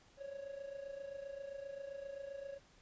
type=tone with amplitude modulation; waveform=triangle; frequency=554.4 Hz; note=C#5; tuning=in tune; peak=-39 dBFS; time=0.17-2.6 s; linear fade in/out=50 ms; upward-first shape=sine; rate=27.6 Hz; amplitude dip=70%; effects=pink hiss -66 dBFS RMS until 2.81 s + resampled to 16000 Hz